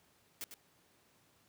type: noise with echo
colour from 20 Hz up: white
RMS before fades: -42 dBFS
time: 0.41-0.44 s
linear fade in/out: 0 ms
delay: 100 ms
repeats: 1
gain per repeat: -8 dB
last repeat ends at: 0.54 s
effects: pink hiss -69 dBFS RMS until 1.48 s + high-pass 100 Hz 12 dB/octave